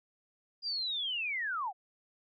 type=linear sweep; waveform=sine; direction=down; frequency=4880 to 698.5 Hz; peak=-32 dBFS; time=0.62-1.73 s; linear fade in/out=50 ms; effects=none